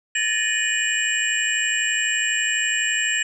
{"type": "tone cluster", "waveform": "sine", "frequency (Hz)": [1729, 1841, 2453, 2949, 7530], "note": ["A6", "A#6", "D#7", "F#7", "A#8"], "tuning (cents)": [-31, -22, -25, -6, 16], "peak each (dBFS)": -26, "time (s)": [0.15, 3.23], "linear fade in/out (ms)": 5, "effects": []}